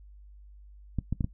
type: clicks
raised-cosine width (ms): 5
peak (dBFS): -16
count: 4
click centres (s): 0.987 / 1.126 / 1.208 / 1.244
effects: noise-tail reverb RT60 0.1 s tail -17 dB re dry + added 50 Hz sine -48 dBFS peak until 1.33 s